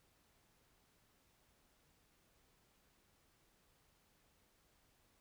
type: silence
effects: pink hiss -74 dBFS RMS until 5.2 s